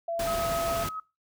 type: tone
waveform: sine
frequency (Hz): 673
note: E5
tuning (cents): +36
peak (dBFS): -28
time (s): 0.08-0.84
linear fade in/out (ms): 5
type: noise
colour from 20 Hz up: pink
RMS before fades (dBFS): -34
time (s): 0.19-0.89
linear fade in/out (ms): 5
type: tone with tremolo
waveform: sine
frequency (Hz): 1274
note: D#6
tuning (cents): +41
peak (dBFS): -31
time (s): 0.27-1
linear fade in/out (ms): 5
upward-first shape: sine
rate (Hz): 7.3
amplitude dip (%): 35
effects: noise-tail reverb RT60 0.3 s tail -23 dB re dry